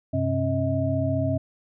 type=tone cluster; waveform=sine; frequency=95.9 / 130.6 / 270.6 / 636 Hz; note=G2 / C3 / C#4 / D#5; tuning=-37 / -3 / -42 / +38 cents; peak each=-27 dBFS; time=0.13-1.38 s; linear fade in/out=10 ms; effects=none